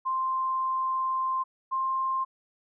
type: tone pair in turn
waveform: sine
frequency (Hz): 1047 / 1055.5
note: C6 / C6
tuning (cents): +1 / +15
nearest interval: unison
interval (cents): 14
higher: second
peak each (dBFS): -25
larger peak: neither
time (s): 0.05-1.44 / 1.71-2.25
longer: first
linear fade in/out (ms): 20
effects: none